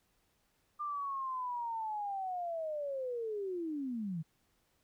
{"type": "linear sweep", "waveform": "sine", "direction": "down", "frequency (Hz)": [1200, 151.1], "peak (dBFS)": -35, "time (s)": [0.79, 4.23], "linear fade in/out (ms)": 20, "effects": ["pink hiss -75 dBFS RMS until 4.83 s"]}